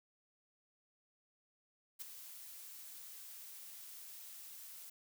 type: noise with ADSR envelope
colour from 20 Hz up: blue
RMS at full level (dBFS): -43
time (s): 1.99-4.9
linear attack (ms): 25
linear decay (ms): 12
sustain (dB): -9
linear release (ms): 7
effects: none